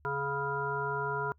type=harmonic tone; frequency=140 Hz; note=C#3; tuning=18 cents sharp; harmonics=1 / 3 / 5 / 7 / 9 / 10; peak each=-39 / -36 / -43 / -35 / -45 / -36 dBFS; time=0.05-1.32 s; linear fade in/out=0 ms; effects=noise-tail reverb RT60 0.1 s tail -26 dB re dry + added 74 Hz sine -60 dBFS peak until 1.38 s